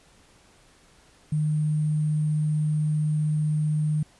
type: tone with sample-and-hold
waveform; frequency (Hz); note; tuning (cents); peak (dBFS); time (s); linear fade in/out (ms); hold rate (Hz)
sine; 152.6; D#3; -33; -21; 1.32-4.03; 5; 8820
effects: pink hiss -57 dBFS RMS until 4.19 s + resampled to 24000 Hz